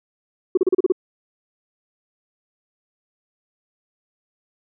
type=tone bursts; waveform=sine; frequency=370 Hz; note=F#4; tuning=in tune; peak=-11 dBFS; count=7; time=0.55-0.922 s; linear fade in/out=5 ms; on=24 ms; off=34 ms; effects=tanh soft clip ceiling -8 dBFS